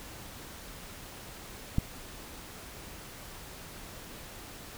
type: click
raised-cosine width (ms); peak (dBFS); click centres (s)
5; -13; 1.784
effects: pink hiss -46 dBFS RMS until 4.77 s